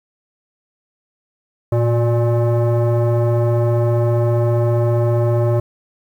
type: tone with frequency modulation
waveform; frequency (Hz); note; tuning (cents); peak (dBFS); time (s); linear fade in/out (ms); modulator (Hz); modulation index
sine; 115; A#2; -23; -10; 1.72-5.6; 5; 475; 0.86
effects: tanh soft clip ceiling -12 dBFS + 8-bit